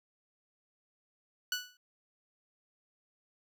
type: tone with exponential decay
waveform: 15% pulse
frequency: 1480 Hz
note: F#6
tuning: in tune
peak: -22 dBFS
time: 1.52-1.77 s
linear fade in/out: 2 ms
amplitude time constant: 54 ms
effects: none